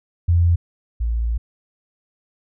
sine tone pair in turn, 85.8 / 57.26 Hz, F2 / A#1, -30 / -30 cents, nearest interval perfect fifth, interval 700 cents, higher first, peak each -12 / -18 dBFS, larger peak first, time 0.28-0.56 / 1-1.38 s, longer second, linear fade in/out 10 ms, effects none

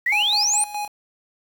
sine exponential sweep, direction up, 1868 to 9397 Hz, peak -17 dBFS, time 0.06-0.64 s, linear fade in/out 5 ms
square tone with tremolo, 831 Hz, G#5, 1 cent sharp, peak -25 dBFS, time 0.12-0.88 s, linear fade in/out 5 ms, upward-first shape square, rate 4.8 Hz, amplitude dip 55%
effects 7-bit

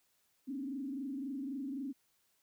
sine tone with frequency modulation, 271 Hz, C#4, 39 cents flat, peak -37 dBFS, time 0.47-1.93 s, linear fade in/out 20 ms, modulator 23.8 Hz, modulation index 0.98, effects white hiss -75 dBFS RMS until 2.42 s

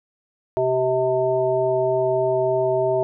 harmonic tone, 128.8 Hz, C3, 27 cents flat, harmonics 1 / 3 / 5 / 7, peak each -31 / -21 / -20 / -29 dBFS, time 0.57-3.03 s, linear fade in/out 0 ms, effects none

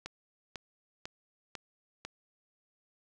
click train, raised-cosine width 0.2 ms, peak -22 dBFS, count 5, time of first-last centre 0.06-2.05 s, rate 2.01 Hz, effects none

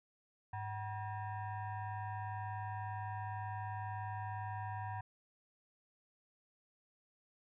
sine tone with frequency modulation, 102.6 Hz, G#2, 21 cents flat, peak -39 dBFS, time 0.53-5.01 s, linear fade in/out 5 ms, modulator 858 Hz, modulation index 1.2, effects none

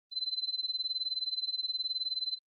sine tone with tremolo, 4057 Hz, B7, 46 cents sharp, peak -28 dBFS, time 0.11-2.39 s, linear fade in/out 50 ms, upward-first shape sine, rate 19 Hz, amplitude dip 90%, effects Opus 32 kbps

